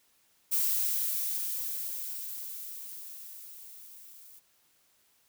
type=noise with level ramp; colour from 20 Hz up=violet; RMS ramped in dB=-27 to -53 dBFS; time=0.51-4.4 s; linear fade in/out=20 ms; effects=white hiss -68 dBFS RMS until 5.28 s